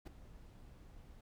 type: noise with ADSR envelope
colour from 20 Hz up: brown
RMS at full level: -42 dBFS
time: 0.05-1.21 s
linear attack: 22 ms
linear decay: 8 ms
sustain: -14 dB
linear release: 5 ms
effects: none